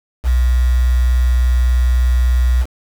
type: tone with quantisation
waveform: sine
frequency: 61.74 Hz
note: B1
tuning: in tune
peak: -10 dBFS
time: 0.23-2.66 s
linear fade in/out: 50 ms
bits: 5
effects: none